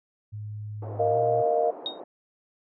sine tone with pitch glide, 105.5 to 117.74 Hz, G#2 to A#2, +28 to +18 cents, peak -33 dBFS, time 0.32-1.43 s, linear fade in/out 20 ms, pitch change +190 cents, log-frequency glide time 1.1-1.17 s
white band-pass noise, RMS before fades -41 dBFS, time 0.82-2.04 s, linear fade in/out 5 ms, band 300 to 740 Hz, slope 24 dB/octave
sine chord, Bb suspended fourth, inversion none, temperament just, 466.2 / 621.6 / 699.2 Hz, Bb4 / Eb5 / F5, 0 / -2 / +2 cents, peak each -25 dBFS, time 0.99-1.71 s, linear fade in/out 10 ms
sine tone with exponential decay, 3729 Hz, A#7, in tune, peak -24 dBFS, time 1.86-2 s, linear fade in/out 1 ms, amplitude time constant 30 ms
effects none

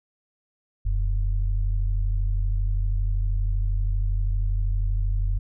sine tone pair together, 42.27 / 94.9 Hz, E1 / F#2, +44 / +44 cents, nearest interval octave + major second, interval 1400 cents, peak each -21 / -28 dBFS, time 0.85-5.39 s, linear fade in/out 10 ms, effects none

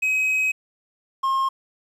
triangle tone pair in turn, 2537 / 1070.4 Hz, D#7 / C6, +33 / +39 cents, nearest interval octave + minor third, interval 1494 cents, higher first, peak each -17 dBFS, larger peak neither, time 0.02-0.52 / 1.23-1.49 s, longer first, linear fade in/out 10 ms, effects resampled to 32000 Hz + 9-bit

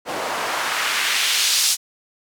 white noise with band-pass filter sweep, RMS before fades -21 dBFS, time 0.05-1.77 s, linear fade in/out 50 ms, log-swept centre 510 to 6000 Hz, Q 1.1, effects none

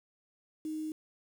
sine tone with quantisation, 311.1 Hz, D#4, in tune, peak -34 dBFS, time 0.65-0.92 s, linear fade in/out 2 ms, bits 9, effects none

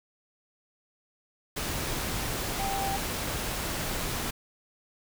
sine tone in noise, 784 Hz, G5, in tune, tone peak -30 dBFS, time 2.59-2.97 s, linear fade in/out 10 ms, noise pink, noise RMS -32 dBFS, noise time 1.56-4.31 s, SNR -1 dB, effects none

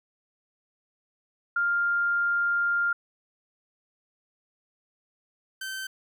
sine / sawtooth tone pair in turn, 1400 / 1545.6 Hz, F6 / G6, +4 / -25 cents, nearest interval major second, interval 171 cents, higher second, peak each -22 / -29 dBFS, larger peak first, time 1.56-2.93 / 5.61-5.87 s, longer first, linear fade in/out 5 ms, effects none

